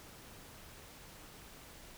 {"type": "silence", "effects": ["pink hiss -54 dBFS RMS until 1.97 s"]}